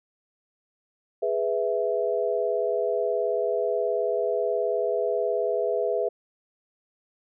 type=chord; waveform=sine; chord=E major; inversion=first; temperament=equal; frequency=415.3 / 493.9 / 659.3 Hz; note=G#4 / B4 / E5; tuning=0 / 0 / 0 cents; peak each=-27 dBFS; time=1.22-6.09 s; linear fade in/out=10 ms; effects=none